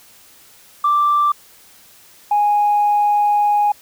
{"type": "tone pair in turn", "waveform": "sine", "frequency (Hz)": [1174.7, 827.8], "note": ["D6", "G#5"], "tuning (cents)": [0, -6], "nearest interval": "tritone", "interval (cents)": 606, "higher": "first", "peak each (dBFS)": -11, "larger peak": "neither", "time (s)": [[0.84, 1.32], [2.31, 3.72]], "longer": "second", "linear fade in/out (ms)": 5, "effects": ["tanh soft clip ceiling -8 dBFS", "white hiss -47 dBFS RMS until 3.81 s"]}